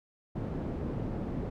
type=low-pass noise; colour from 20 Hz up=white; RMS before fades=-35 dBFS; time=0.35-1.5 s; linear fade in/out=10 ms; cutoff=290 Hz; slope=12 dB/octave; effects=none